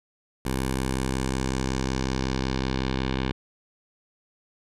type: tone with low-pass filter sweep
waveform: 10% pulse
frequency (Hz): 65.41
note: C2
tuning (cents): 0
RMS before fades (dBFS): -27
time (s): 0.45-3.32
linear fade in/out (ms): 5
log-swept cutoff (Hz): 12000 to 3400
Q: 1.7
effects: none